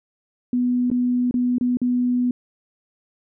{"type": "tone with dropouts", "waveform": "sine", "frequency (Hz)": 246.9, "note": "B3", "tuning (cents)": 0, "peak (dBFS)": -17, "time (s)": [0.53, 2.31], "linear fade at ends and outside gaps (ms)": 2, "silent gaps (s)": [[0.902, 0.914], [1.311, 1.341], [1.583, 1.61], [1.771, 1.816]], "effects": []}